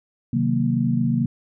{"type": "chord", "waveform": "sine", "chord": "C half-diminished seventh", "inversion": "none", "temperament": "equal", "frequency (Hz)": [130.81, 155.56, 185, 233.1], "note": ["C3", "Eb3", "Gb3", "Bb3"], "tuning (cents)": [0, 0, 0, 0], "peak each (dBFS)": [-23, -26, -26, -21], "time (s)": [0.33, 1.26], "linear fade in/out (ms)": 5, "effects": []}